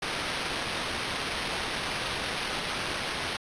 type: noise with sample-and-hold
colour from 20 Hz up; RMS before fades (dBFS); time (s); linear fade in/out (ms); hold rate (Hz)
white; -32; 0.02-3.37; 5; 7350
effects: resampled to 22050 Hz